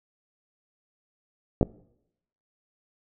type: clicks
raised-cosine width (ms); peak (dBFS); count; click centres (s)
2; -7; 2; 1.612 / 1.629
effects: noise-tail reverb RT60 0.8 s tail -23 dB re dry